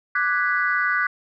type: chord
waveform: sine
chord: G# half-diminished seventh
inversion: second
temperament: equal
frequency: 1174.7 / 1480 / 1661.2 / 1975.5 Hz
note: D6 / F#6 / G#6 / B6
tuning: 0 / 0 / 0 / 0 cents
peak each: -25 / -21 / -27 / -26 dBFS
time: 0.15-1.07 s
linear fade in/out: 5 ms
effects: tanh soft clip ceiling -8 dBFS